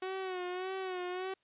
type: tone with vibrato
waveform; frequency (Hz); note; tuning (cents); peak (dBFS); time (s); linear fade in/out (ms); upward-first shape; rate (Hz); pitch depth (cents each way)
sawtooth; 370; F#4; 0; -32; 0.02-1.34; 5; sine; 1.7; 56
effects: white hiss -75 dBFS RMS until 1.43 s + resampled to 8000 Hz